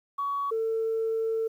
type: tone pair in turn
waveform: sine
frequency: 1125 / 448.1 Hz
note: C#6 / A4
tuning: +25 / +32 cents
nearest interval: octave + major third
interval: 1593 cents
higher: first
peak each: -26 / -24 dBFS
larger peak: second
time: 0.18-0.51 / 0.51-1.48 s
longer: second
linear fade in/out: 10 ms
effects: tanh soft clip ceiling -21 dBFS + 10-bit